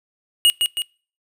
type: tone with echo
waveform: square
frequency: 2878 Hz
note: F#7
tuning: 49 cents flat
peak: -11 dBFS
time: 0.45-0.5 s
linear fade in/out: 0 ms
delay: 160 ms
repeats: 2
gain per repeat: -5 dB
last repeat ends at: 0.82 s
effects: noise-tail reverb RT60 0.4 s tail -25 dB re dry